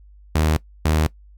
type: tone pair in turn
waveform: sawtooth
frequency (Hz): 78 / 78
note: D#2 / D#2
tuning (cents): +5 / +5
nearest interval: unison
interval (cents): 0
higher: neither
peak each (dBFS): -12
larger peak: neither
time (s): 0.35-0.57 / 0.85-1.07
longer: neither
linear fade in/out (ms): 5
effects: noise-tail reverb RT60 0.1 s tail -20 dB re dry + added 50 Hz sine -44 dBFS peak until 1.37 s